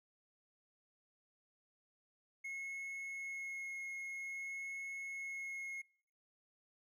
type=tone with vibrato; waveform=triangle; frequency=2171 Hz; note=C#7; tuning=37 cents flat; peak=-40 dBFS; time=2.44-5.82 s; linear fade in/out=10 ms; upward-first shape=sine; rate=0.51 Hz; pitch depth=8 cents each way; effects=noise-tail reverb RT60 0.7 s tail -26 dB re dry